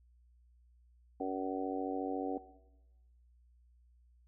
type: harmonic tone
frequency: 94.1 Hz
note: F#2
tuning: 30 cents sharp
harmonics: 3 / 4 / 5 / 6 / 7 / 8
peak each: -38 / -43 / -40 / -45 / -47 / -40 dBFS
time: 1.2-2.38 s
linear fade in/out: 5 ms
effects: noise-tail reverb RT60 1.0 s tail -17 dB re dry + added 60 Hz sine -62 dBFS peak until 4.27 s